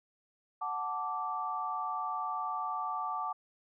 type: chord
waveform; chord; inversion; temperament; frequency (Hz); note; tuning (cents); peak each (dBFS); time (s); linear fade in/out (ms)
sine; D major; first; equal with one note detuned; 740 / 880 / 1167.9; F#5 / A5 / D6; 0 / 0 / -10; -39 / -38 / -35; 0.61-3.33; 10
effects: none